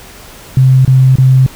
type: tone bursts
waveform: sine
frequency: 130.81 Hz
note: C3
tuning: in tune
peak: -3 dBFS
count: 3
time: 0.57-1.464 s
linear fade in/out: 2 ms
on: 280 ms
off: 27 ms
effects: pink hiss -34 dBFS RMS until 1.55 s